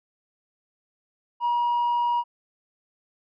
triangle tone with tanh clipping, 957 Hz, A#5, 45 cents sharp, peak -21 dBFS, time 1.4-2.24 s, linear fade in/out 50 ms, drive 6 dB, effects none

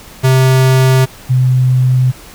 square / sine tone pair in turn, 130.81 / 127.82 Hz, C3 / C3, 0 / -40 cents, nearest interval unison, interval 40 cents, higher first, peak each -7 dBFS, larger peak neither, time 0.23-1.06 / 1.29-2.12 s, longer neither, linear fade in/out 20 ms, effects pink hiss -36 dBFS RMS until 2.34 s

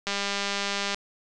click train, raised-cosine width 0.2 ms, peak -11 dBFS, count 176, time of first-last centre 0.07-0.945 s, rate 200 Hz, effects resampled to 22050 Hz

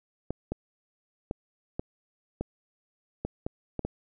clicks, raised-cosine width 2 ms, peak -17 dBFS, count 9, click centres 0.306 / 0.52 / 1.311 / 1.795 / 2.41 / 3.25 / 3.465 / 3.793 / 3.85 s, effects none

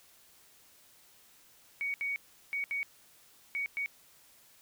sine tone bursts at uneven times, 2241 Hz, C#7, 18 cents sharp, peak -31 dBFS, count 6, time 1.81-1.94 / 2.01-2.16 / 2.53-2.64 / 2.71-2.83 / 3.55-3.66 / 3.77-3.86 s, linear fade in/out 0 ms, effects white hiss -61 dBFS RMS until 4.61 s

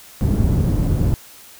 white low-pass noise, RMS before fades -17 dBFS, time 0.21-1.14 s, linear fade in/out 0 ms, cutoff 140 Hz, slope 12 dB/octave, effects white hiss -43 dBFS RMS until 1.59 s

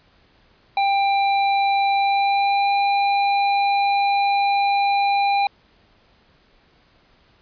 square tone with pitch glide, 793 to 801.3 Hz, G5 to G5, +20 to +38 cents, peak -17 dBFS, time 0.77-5.47 s, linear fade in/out 2 ms, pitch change +18 cents, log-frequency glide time 1.97-2.72 s, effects pink hiss -57 dBFS RMS until 7.41 s + resampled to 11025 Hz

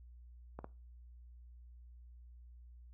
clicks, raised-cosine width 1 ms, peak -30 dBFS, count 2, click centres 0.59 / 0.644 s, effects noise-tail reverb RT60 0.3 s tail -20 dB re dry + added 60 Hz sine -53 dBFS peak until 2.93 s

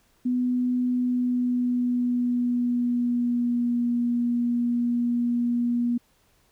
sine tone with pitch glide, 248.6 to 239.7 Hz, B3 to A#3, +12 to +48 cents, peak -21 dBFS, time 0.25-5.98 s, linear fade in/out 10 ms, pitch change -64 cents, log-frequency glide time 0.89-3.86 s, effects pink hiss -64 dBFS RMS until 6.51 s

